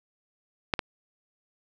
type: clicks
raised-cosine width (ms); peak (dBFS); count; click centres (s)
0.3; -7 / -11; 2; 0.738 / 0.792
effects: none